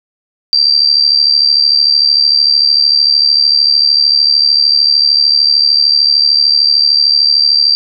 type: tone with amplitude modulation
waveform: sine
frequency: 4699 Hz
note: D8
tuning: in tune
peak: -3 dBFS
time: 0.53-7.75 s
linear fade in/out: 0 ms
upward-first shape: sine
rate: 73.3 Hz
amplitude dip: 75%
effects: none